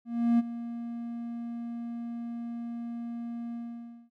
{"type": "tone with ADSR envelope", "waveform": "triangle", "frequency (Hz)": 234.8, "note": "A#3", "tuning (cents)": 13, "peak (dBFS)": -17, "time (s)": [0.05, 4.1], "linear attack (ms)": 340, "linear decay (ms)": 26, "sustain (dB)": -15, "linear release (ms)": 560, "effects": []}